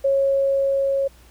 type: tone with level ramp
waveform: sine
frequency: 548 Hz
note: C#5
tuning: 20 cents flat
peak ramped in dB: -15 to -18 dBFS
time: 0.04-1.08 s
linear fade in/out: 10 ms
effects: added 60 Hz sine -49 dBFS peak until 1.3 s + pink hiss -53 dBFS RMS until 1.3 s